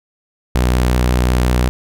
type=tone with vibrato; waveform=sawtooth; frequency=61.74 Hz; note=B1; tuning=in tune; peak=-8 dBFS; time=0.55-1.69 s; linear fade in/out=0 ms; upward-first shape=square; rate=5.6 Hz; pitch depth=9 cents each way; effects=none